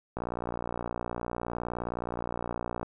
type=click train; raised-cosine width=1 ms; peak=-19 dBFS; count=159; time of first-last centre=0.17-2.83 s; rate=59.4 Hz; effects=none